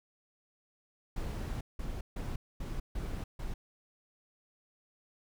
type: noise bursts at uneven times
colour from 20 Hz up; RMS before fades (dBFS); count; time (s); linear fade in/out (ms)
brown; -37; 6; 1.16-1.61 / 1.79-2.01 / 2.16-2.36 / 2.6-2.8 / 2.95-3.24 / 3.39-3.54; 5
effects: none